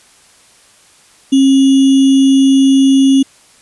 sine tone with sample-and-hold, 270 Hz, C#4, 45 cents flat, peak -5 dBFS, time 1.32-3.23 s, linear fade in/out 10 ms, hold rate 3150 Hz, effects white hiss -46 dBFS RMS until 3.61 s + resampled to 24000 Hz

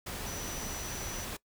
sine tone in noise, 5920 Hz, F#8, in tune, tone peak -42 dBFS, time 0.26-1.25 s, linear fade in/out 10 ms, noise pink, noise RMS -39 dBFS, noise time 0.06-1.37 s, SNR -6 dB, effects noise-tail reverb RT60 0.1 s tail -21 dB re dry

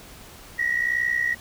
sine tone pair together, 1878 / 1939.7 Hz, A#6 / B6, +12 / -32 cents, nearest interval minor second, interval 56 cents, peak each -23 dBFS, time 0.58-1.35 s, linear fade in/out 20 ms, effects tanh soft clip ceiling -14 dBFS + pink hiss -45 dBFS RMS until 1.4 s

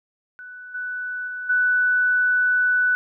sine tone with level steps, 1489 Hz, F#6, 11 cents sharp, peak -36 / -26 / -28 / -16 dBFS, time 0.39-2.95 s, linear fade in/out 0 ms, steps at 0.74 / 1.27 / 1.49 s, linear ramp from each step 10 ms, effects none

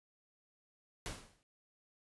pink noise with exponential decay, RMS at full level -39 dBFS, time 1.06-1.43 s, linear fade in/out 0 ms, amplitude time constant 79 ms, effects resampled to 24000 Hz

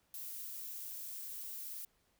violet noise, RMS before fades -45 dBFS, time 0.14-1.85 s, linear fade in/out 2 ms, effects pink hiss -75 dBFS RMS until 2.19 s

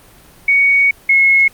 sine tone pair in turn, 2235 / 2174 Hz, C#7 / C#7, +14 / -34 cents, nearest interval unison, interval 48 cents, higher first, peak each -8 / -7 dBFS, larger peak second, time 0.48-0.91 / 1.09-1.48 s, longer first, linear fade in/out 5 ms, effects pink hiss -44 dBFS RMS until 1.53 s + Opus 32 kbps

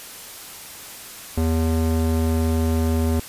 square tone with band-pass filter, 80.6 Hz, E2, 38 cents flat, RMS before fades -20 dBFS, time 1.37-3.2 s, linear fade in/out 5 ms, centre 250 Hz, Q 0.58, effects white hiss -38 dBFS RMS until 3.28 s + resampled to 32000 Hz

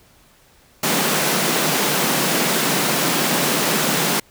pink high-pass noise, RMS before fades -19 dBFS, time 0.83-4.2 s, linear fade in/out 5 ms, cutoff 140 Hz, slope 96 dB/octave, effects pink hiss -53 dBFS RMS until 4.3 s

